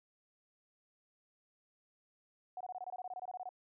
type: tone bursts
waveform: sine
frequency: 735 Hz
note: F#5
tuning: 12 cents flat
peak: -40 dBFS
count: 16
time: 2.57-3.491 s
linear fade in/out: 2 ms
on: 36 ms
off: 23 ms
effects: none